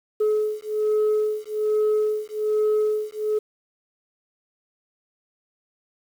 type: beating tone pair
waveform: sine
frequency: 426.4 / 427.6 Hz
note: G#4 / A4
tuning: +46 / -49 cents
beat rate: 1.2 Hz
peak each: -21 dBFS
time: 0.2-3.39 s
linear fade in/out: 10 ms
effects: tanh soft clip ceiling -16 dBFS + 8-bit